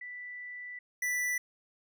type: tone pair in turn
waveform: sine / square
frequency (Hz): 1975.5 / 1975.5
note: B6 / B6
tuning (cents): 0 / 0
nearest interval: unison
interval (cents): 0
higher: neither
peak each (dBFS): -40 / -30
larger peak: second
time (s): 0.01-0.79 / 1.02-1.38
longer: first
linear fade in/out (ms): 5
effects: none